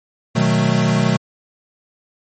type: chord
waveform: square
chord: B dominant seventh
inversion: none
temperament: equal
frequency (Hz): 123.47 / 155.56 / 185 / 220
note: B2 / D#3 / F#3 / A3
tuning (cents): 0 / 0 / 0 / 0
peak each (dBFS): -20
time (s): 0.35-1.17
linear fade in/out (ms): 10
effects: low-pass 10000 Hz 12 dB/octave + MP3 32 kbps